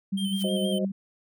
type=tone with tremolo; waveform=sine; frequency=194.7 Hz; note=G3; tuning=12 cents flat; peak=-23 dBFS; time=0.12-0.92 s; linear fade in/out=10 ms; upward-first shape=sine; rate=10 Hz; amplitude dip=55%
type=tone with vibrato; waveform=square; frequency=3133 Hz; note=G7; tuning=2 cents flat; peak=-33 dBFS; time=0.17-0.79 s; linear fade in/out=10 ms; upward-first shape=square; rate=6.3 Hz; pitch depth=31 cents each way
type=noise with exponential growth; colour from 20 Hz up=blue; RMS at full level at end=-37 dBFS; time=0.27-0.43 s; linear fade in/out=5 ms; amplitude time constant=33 ms
type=chord; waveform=sine; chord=C diminished; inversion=second; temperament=equal; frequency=370 / 523.3 / 622.3 Hz; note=Gb4 / C5 / Eb5; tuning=0 / 0 / 0 cents; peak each=-32 dBFS; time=0.44-0.85 s; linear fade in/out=2 ms
effects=none